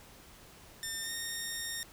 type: tone with pitch glide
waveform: 10% pulse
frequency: 1800 to 1844.2 Hz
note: A6 to A#6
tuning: +39 to -19 cents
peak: -27 dBFS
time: 0.83-1.83 s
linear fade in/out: 0 ms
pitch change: +42 cents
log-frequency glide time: 1.01-1.11 s
effects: pink hiss -55 dBFS RMS until 1.92 s